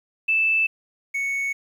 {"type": "tone pair in turn", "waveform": ["sine", "triangle"], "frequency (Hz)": [2637, 2217], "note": ["E7", "C#7"], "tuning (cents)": [0, 0], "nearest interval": "minor third", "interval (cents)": 300, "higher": "first", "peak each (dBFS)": [-17, -21], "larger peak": "first", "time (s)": [[0.28, 0.67], [1.14, 1.53]], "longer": "neither", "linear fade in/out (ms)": 10, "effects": ["9-bit"]}